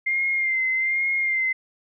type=tone with vibrato; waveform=sine; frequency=2102 Hz; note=C7; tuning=7 cents sharp; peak=-20 dBFS; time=0.06-1.53 s; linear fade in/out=10 ms; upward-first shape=sine; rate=1.2 Hz; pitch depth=38 cents each way; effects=none